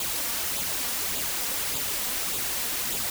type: noise with flanger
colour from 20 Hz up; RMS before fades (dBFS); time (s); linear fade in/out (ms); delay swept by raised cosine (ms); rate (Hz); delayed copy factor
white; -29; 0-3.1; 2; 0.26 to 4.26; 1.7; +0.5
effects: none